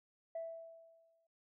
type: tone with exponential decay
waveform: sine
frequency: 659.3 Hz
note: E5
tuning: in tune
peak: -37 dBFS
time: 0.35-1.27 s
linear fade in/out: 5 ms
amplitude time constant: 200 ms
effects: tanh soft clip ceiling -35 dBFS